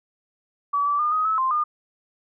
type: tone with pitch steps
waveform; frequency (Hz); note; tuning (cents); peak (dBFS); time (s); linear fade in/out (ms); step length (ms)
sine; 1144 / 1157 / 1212 / 1255 / 1298 / 1047 / 1214; D6 / D6 / D#6 / D#6 / E6 / C6 / D#6; -46 / -26 / -46 / +15 / -27 / +1 / -43; -19; 0.73-1.64; 10; 130
effects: none